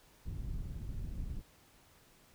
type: low-pass noise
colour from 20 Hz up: pink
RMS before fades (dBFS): -40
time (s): 0.25-1.42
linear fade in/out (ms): 20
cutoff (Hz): 130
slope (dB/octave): 12
effects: pink hiss -64 dBFS RMS until 2.34 s